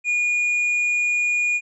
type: tone with tanh clipping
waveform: sine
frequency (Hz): 2440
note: D#7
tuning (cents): -34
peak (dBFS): -19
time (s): 0.04-1.61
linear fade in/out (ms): 50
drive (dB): 4
effects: resampled to 22050 Hz